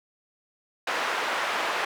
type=band-pass noise; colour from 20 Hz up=white; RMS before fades=-28 dBFS; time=0.87-1.85 s; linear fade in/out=5 ms; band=520 to 1800 Hz; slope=12 dB/octave; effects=none